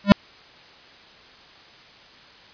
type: tone with exponential growth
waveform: square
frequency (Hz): 201.3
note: G3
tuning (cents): +46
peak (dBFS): -3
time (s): 0.04-0.12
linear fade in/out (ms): 0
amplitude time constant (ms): 16
effects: white hiss -48 dBFS RMS until 2.53 s + resampled to 11025 Hz